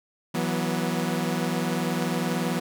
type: chord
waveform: sawtooth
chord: E suspended second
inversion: none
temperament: equal with one note detuned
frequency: 164.81 / 185 / 243.8 Hz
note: E3 / F#3 / B3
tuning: 0 / 0 / -22 cents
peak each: -25 dBFS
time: 0.34-2.6 s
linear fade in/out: 10 ms
effects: none